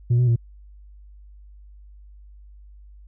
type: tone with pitch steps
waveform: sine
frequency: 120.1 / 123.9 / 117 Hz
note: B2 / B2 / A#2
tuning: -48 / +6 / +7 cents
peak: -12 dBFS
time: 0.1-0.361 s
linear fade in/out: 10 ms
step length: 87 ms
effects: tanh soft clip ceiling -14 dBFS + added 50 Hz sine -43 dBFS peak until 3.07 s